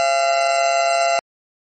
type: tone with amplitude modulation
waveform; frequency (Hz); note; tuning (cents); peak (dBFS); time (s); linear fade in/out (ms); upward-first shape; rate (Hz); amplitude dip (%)
40% pulse; 682; F5; -41; -11; 0-1.19; 0; sine; 139; 65
effects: MP3 32 kbps